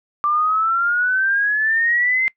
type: exponential sweep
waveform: sine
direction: up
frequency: 1174 to 2093 Hz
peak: -15 dBFS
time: 0.24-2.28 s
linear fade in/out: 0 ms
effects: noise-tail reverb RT60 0.1 s tail -22 dB re dry